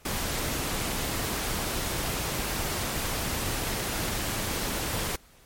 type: noise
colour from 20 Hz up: pink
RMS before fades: -30 dBFS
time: 0.05-5.16 s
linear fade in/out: 5 ms
effects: pink hiss -57 dBFS RMS until 5.45 s + MP3 64 kbps